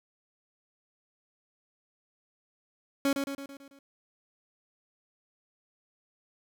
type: tone with echo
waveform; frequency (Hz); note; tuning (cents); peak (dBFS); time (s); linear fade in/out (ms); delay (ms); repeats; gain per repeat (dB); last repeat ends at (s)
30% pulse; 277.2; C#4; 0; -21; 3.05-3.13; 2; 110; 6; -5; 3.79
effects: none